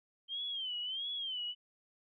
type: tone with vibrato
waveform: sine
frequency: 3136 Hz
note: G7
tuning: in tune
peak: -36 dBFS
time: 0.28-1.55 s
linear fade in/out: 50 ms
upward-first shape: sine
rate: 1.5 Hz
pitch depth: 130 cents each way
effects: none